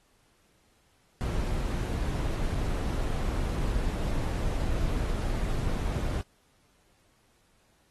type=noise with dropouts; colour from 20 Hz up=brown; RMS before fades=-29 dBFS; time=1.21-6.21 s; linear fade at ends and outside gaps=0 ms; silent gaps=2.546-2.551 s; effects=pink hiss -67 dBFS RMS until 7.9 s + AAC 32 kbps